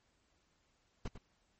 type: noise with echo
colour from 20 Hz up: brown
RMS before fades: -38 dBFS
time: 1.05-1.08 s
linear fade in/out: 5 ms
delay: 99 ms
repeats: 1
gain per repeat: -10 dB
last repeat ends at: 1.179 s
effects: pink hiss -75 dBFS RMS until 1.59 s + MP3 32 kbps